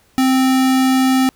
square tone, 261.4 Hz, C4, 1 cent flat, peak -12 dBFS, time 0.18-1.29 s, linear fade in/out 0 ms, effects pink hiss -55 dBFS RMS until 1.35 s

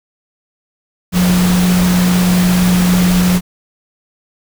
sine tone in noise, 180 Hz, F#3, 47 cents flat, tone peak -9 dBFS, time 1.12-3.41 s, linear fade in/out 50 ms, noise pink, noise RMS -19 dBFS, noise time 1.12-3.41 s, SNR +7 dB, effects none

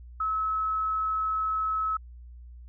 sine tone, 1293 Hz, E6, 34 cents flat, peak -25 dBFS, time 0.2-1.97 s, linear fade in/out 5 ms, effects added 60 Hz sine -43 dBFS peak until 2.68 s

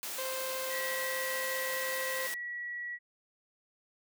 white noise, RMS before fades -39 dBFS, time 0.03-2.34 s, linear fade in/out 0 ms
harmonic tone, 523.3 Hz, C5, in tune, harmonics 1 / 2 / 3 / 4 / 5 / 6 / 7 / 8 / 9, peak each -37 / -43 / -47 / -49 / -51 / -53 / -54 / -55 / -56 dBFS, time 0.18-2.27 s, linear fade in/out 5 ms
sine tone, 1931 Hz, B6, 39 cents flat, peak -36 dBFS, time 0.69-2.99 s, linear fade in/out 50 ms
effects high-pass 300 Hz 12 dB/octave

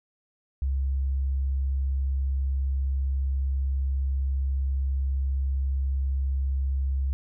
sine tone, 67.4 Hz, C#2, 48 cents flat, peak -23 dBFS, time 0.62-7.13 s, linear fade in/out 0 ms, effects none

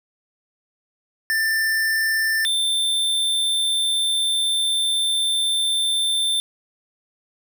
square tone pair in turn, 1781 / 3562 Hz, A6 / A7, +21 / +21 cents, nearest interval octave, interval 1200 cents, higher second, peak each -19 / -19 dBFS, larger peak neither, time 1.3-2.45 / 2.45-6.4 s, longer second, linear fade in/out 0 ms, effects none

